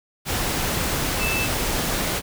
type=tone in noise; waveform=sine; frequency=2637 Hz; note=E7; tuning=in tune; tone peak=-24 dBFS; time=1.18-1.49 s; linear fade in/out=50 ms; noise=pink; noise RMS=-24 dBFS; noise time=0.25-2.22 s; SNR=-3 dB; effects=none